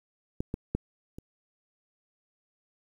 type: clicks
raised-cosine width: 3 ms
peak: -17 / -18 / -14 / -28 dBFS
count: 4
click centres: 0.405 / 0.541 / 0.75 / 1.185 s
effects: 9-bit